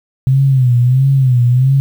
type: tone with vibrato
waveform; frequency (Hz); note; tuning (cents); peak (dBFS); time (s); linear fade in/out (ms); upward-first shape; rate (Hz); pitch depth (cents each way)
sine; 128.8; C3; -27; -7; 0.27-1.8; 0; sine; 1.5; 110
effects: 7-bit